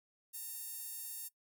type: tone with high-pass filter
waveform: sawtooth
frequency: 916 Hz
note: A#5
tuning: 31 cents flat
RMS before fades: -45 dBFS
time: 0.33-1.29 s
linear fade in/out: 20 ms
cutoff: 11000 Hz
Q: 0.88
effects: noise-tail reverb RT60 0.1 s tail -19 dB re dry